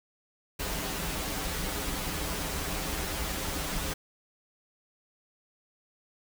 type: noise with comb filter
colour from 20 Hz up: pink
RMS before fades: -33 dBFS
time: 0.59-3.94 s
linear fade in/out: 10 ms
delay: 8.5 ms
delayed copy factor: -0.85
effects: none